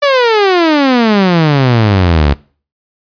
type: exponential sweep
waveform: sawtooth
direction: down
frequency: 587.3 to 68.3 Hz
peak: -3 dBFS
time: 0.02-2.34 s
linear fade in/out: 10 ms
effects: noise-tail reverb RT60 0.4 s tail -23 dB re dry + resampled to 11025 Hz